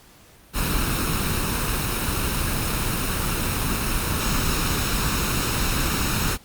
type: noise with comb filter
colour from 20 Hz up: pink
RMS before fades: -23 dBFS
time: 0.53-6.38 s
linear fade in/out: 50 ms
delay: 0.75 ms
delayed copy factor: +0.5
effects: pink hiss -51 dBFS RMS until 6.44 s + Opus 48 kbps